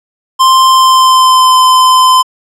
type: tone with pitch glide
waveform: square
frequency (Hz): 1046.5 to 1027.3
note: C6 to C6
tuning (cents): 0 to -32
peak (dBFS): -4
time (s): 0.39-2.23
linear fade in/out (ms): 20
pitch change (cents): -32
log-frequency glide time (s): 0.69-1.54
effects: low-pass 10000 Hz 12 dB/octave